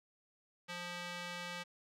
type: tone with band-pass filter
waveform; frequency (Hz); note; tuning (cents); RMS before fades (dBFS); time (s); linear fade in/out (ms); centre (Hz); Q
square; 175.9; F3; +13; -44; 0.68-1.64; 20; 2700; 0.84
effects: none